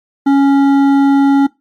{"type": "tone with hard clipping", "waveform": "triangle", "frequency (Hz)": 277.5, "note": "C#4", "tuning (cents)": 2, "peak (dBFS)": -8, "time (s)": [0.26, 1.47], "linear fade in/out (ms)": 10, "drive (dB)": 13, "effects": ["noise-tail reverb RT60 0.2 s tail -20 dB re dry", "MP3 64 kbps"]}